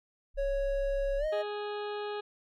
sine tone, 33.33 Hz, C1, 33 cents sharp, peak -34 dBFS, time 0.34-1.29 s, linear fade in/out 50 ms
triangle tone with pitch glide, 554.4 to 622.3 Hz, C#5 to D#5, 0 to 0 cents, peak -27 dBFS, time 0.37-1.43 s, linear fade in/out 20 ms, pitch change +200 cents, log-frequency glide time 1.18-1.26 s
harmonic tone, 415.3 Hz, G#4, in tune, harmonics 1 / 2 / 3 / 4 / 6 / 7 / 8 / 9 / 10, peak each -35 / -41 / -45 / -47 / -51 / -52 / -53 / -54 / -55 dBFS, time 1.32-2.21 s, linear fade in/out 10 ms
effects none

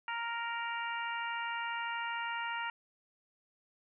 harmonic tone, 466.2 Hz, A#4, in tune, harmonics 2 / 3 / 4 / 5 / 6, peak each -38 / -40 / -42 / -45 / -44 dBFS, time 0.08-2.7 s, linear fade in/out 2 ms, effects none

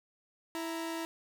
sawtooth tone pair together, 329.6 / 932.2 Hz, E4 / A#5, 0 / 0 cents, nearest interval octave + tritone, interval 1800 cents, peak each -32 / -39 dBFS, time 0.55-1.05 s, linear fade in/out 0 ms, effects none

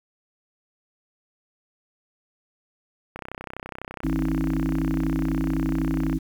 click train, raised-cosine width 0.5 ms, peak -19 dBFS, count 96, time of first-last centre 3.16-6.129 s, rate 32 Hz
harmonic tone, 53.1 Hz, G#1, 39 cents sharp, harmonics 1 / 3 / 5 / 6, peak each -28 / -28 / -26 / -27 dBFS, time 4.03-6.19 s, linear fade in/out 20 ms
effects 8-bit

